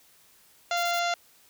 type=harmonic tone; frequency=694 Hz; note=F5; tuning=11 cents flat; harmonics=1 / 2 / 3 / 4 / 5 / 6 / 7 / 8 / 9 / 10; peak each=-27 / -31 / -35 / -37 / -37 / -38 / -43 / -44 / -44 / -42 dBFS; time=0.71-1.14 s; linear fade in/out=2 ms
type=noise bursts; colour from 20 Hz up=violet; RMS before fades=-39 dBFS; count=3; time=0.77-0.994 s; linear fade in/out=2 ms; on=60 ms; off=22 ms
effects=white hiss -59 dBFS RMS until 1.49 s